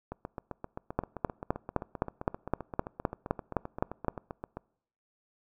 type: two click trains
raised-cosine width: 1 ms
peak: -12 / -23 dBFS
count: 13 / 35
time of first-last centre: 0.99-4.083 / 0.12-4.57 s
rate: 3.88 / 7.64 Hz
effects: noise-tail reverb RT60 0.7 s tail -25 dB re dry